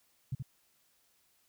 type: tone with echo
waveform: sine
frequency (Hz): 130.5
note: C3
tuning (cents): -4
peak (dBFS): -31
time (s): 0.32-0.35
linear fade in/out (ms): 5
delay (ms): 76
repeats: 1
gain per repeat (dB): -4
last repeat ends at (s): 0.426
effects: white hiss -71 dBFS RMS until 1.48 s